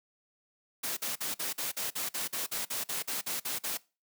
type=noise bursts; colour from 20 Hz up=white; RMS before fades=-34 dBFS; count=16; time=0.83-3.775 s; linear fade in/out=10 ms; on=140 ms; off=47 ms; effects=noise-tail reverb RT60 0.3 s tail -22 dB re dry + high-pass 150 Hz 12 dB/octave